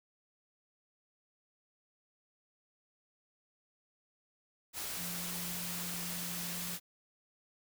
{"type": "tone in noise", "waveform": "sine", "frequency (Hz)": 174.8, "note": "F3", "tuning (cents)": 2, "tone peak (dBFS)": -44, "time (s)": [4.96, 6.78], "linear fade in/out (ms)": 50, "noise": "white", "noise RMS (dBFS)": -40, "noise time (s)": [4.73, 6.8], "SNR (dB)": -7, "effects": []}